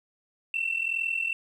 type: tone pair together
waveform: sine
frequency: 2672 / 2714 Hz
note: E7 / E7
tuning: +23 / +50 cents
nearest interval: unison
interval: 27 cents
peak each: -28 dBFS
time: 0.54-1.33 s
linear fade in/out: 2 ms
effects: tanh soft clip ceiling -20 dBFS + 10-bit